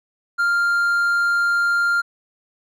triangle tone, 1396.9 Hz, F6, in tune, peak -14 dBFS, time 0.38-2.02 s, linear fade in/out 20 ms, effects none

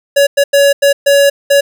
square tone bursts at uneven times, 563 Hz, C#5, 27 cents sharp, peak -6 dBFS, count 6, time 0.16-0.27 / 0.37-0.44 / 0.53-0.73 / 0.82-0.93 / 1.06-1.3 / 1.5-1.61 s, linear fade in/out 10 ms, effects none

